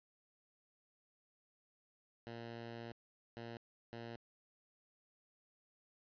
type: tone bursts at uneven times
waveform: 10% pulse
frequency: 116.54 Hz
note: A#2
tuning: in tune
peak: -38 dBFS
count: 3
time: 2.27-2.92 / 3.37-3.57 / 3.93-4.16 s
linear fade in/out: 0 ms
effects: resampled to 11025 Hz + 13-bit